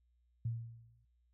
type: tone with exponential decay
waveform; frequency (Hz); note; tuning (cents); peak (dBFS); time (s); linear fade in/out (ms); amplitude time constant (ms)
sine; 115.5; A#2; -16; -32; 0.45-1.05; 5; 130
effects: noise-tail reverb RT60 0.4 s tail -25 dB re dry + added 60 Hz sine -70 dBFS peak until 1.33 s